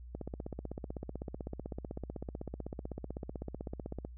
click train, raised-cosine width 2 ms, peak -26 dBFS, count 63, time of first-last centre 0.15-4.049 s, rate 15.9 Hz, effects added 60 Hz sine -46 dBFS peak until 4.17 s

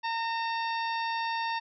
harmonic tone with a mistuned harmonic, 916 Hz, A#5, 31 cents flat, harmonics 1 / 2 / 3 / 4 / 5 / 6, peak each -30 / -36 / -40 / -42 / -44 / -46 dBFS, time 0.03-1.6 s, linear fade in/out 20 ms, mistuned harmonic 3, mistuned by -43 cents, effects none

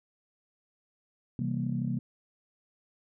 sine chord, C dominant seventh, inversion none, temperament just, 130.81 / 163.52 / 196.22 / 235.5 Hz, C3 / E3 / G3 / Bb3, 0 / -14 / +2 / +18 cents, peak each -32 / -35 / -35 / -33 dBFS, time 1.39-1.99 s, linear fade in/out 2 ms, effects tanh soft clip ceiling -18 dBFS

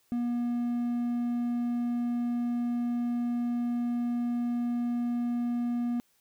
triangle tone, 240 Hz, B3, 49 cents flat, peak -25 dBFS, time 0.12-6 s, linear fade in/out 0 ms, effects white hiss -69 dBFS RMS until 6.2 s

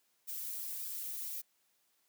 violet noise with flanger, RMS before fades -41 dBFS, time 0.27-1.42 s, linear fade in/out 20 ms, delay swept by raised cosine 1.6 to 4.8 ms, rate 1.8 Hz, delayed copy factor +1, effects white hiss -75 dBFS RMS until 2.08 s + high-pass 150 Hz 12 dB/octave

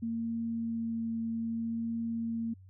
sine tone with vibrato, 228.6 Hz, A#3, 34 cents flat, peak -31 dBFS, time 0.02-2.54 s, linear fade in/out 10 ms, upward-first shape triangle, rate 0.63 Hz, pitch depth 10 cents each way, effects added 94 Hz sine -51 dBFS peak until 2.69 s

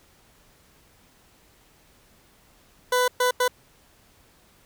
20% pulse tone bursts at uneven times, 498.3 Hz, B4, 15 cents sharp, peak -14 dBFS, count 3, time 2.92-3.08 / 3.2-3.31 / 3.4-3.48 s, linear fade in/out 5 ms, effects pink hiss -58 dBFS RMS until 4.65 s

